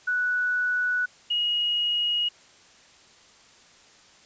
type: tone pair in turn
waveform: sine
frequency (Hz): 1478 / 2887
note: F#6 / F#7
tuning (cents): -2 / -43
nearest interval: octave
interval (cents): 1159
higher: second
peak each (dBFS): -22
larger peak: neither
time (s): 0.07-1.06 / 1.3-2.29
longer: neither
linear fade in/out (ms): 10
effects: white hiss -54 dBFS RMS until 4.25 s + resampled to 16000 Hz